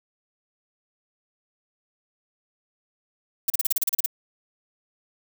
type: noise bursts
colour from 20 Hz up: violet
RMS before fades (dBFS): -21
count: 11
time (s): 3.48-4.061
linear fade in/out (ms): 5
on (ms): 21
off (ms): 35
effects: none